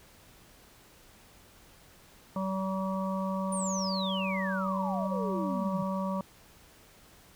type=harmonic tone; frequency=190.9 Hz; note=G3; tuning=46 cents flat; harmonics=1 / 3 / 5 / 6; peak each=-31 / -36 / -38 / -39 dBFS; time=2.36-6.21 s; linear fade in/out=2 ms
type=exponential sweep; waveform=sine; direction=down; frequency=9397 to 154 Hz; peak=-34 dBFS; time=3.52-5.83 s; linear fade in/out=5 ms
effects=pink hiss -57 dBFS RMS until 7.35 s